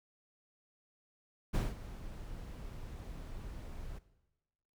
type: noise with ADSR envelope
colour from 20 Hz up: brown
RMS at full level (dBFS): -29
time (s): 1.53-3.99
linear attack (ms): 20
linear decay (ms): 190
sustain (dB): -16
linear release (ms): 12
effects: noise-tail reverb RT60 1.0 s tail -17 dB re dry